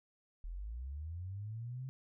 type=linear sweep; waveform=sine; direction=up; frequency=38.35 to 133.8 Hz; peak=-40 dBFS; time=0.44-1.89 s; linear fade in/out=0 ms; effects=none